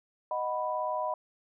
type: chord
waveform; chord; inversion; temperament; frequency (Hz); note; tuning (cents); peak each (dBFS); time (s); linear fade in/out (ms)
sine; B major; first; equal; 622.3 / 740 / 987.8; D#5 / F#5 / B5; 0 / 0 / 0; -33 / -36 / -32; 0.31-1.14; 2
effects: none